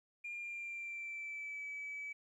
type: tone with pitch glide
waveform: sine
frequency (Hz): 2404 to 2293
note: D7 to D7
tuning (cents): +40 to -42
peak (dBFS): -40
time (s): 0.24-2.13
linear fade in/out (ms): 10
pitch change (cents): -82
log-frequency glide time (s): 0.36-1.65
effects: tanh soft clip ceiling -38 dBFS + 13-bit